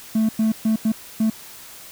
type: tone bursts at uneven times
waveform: triangle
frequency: 220 Hz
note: A3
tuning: in tune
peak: -13 dBFS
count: 5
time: 0.15-0.29 / 0.39-0.52 / 0.65-0.76 / 0.85-0.92 / 1.2-1.3 s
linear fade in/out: 5 ms
effects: tanh soft clip ceiling -9 dBFS + white hiss -41 dBFS RMS until 1.91 s